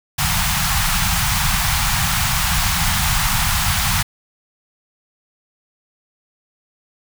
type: band-stop noise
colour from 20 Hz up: pink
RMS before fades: -18 dBFS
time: 0.18-4.03 s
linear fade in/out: 10 ms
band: 190 to 760 Hz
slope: 48 dB/octave
effects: none